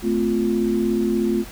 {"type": "chord", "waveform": "sine", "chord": "F major", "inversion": "first", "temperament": "equal with one note detuned", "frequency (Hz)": [220, 256.7, 349.2], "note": ["A3", "C4", "F4"], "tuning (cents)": [0, -33, 0], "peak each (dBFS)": [-21, -25, -21], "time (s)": [0.02, 1.45], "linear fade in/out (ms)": 50, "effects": ["added 50 Hz sine -40 dBFS peak until 1.51 s", "pink hiss -40 dBFS RMS until 1.51 s"]}